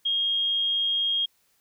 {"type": "tone", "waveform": "sine", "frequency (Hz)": 3248, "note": "G#7", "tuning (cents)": -39, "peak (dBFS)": -22, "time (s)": [0.05, 1.26], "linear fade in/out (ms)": 10, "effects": ["white hiss -67 dBFS RMS until 1.6 s"]}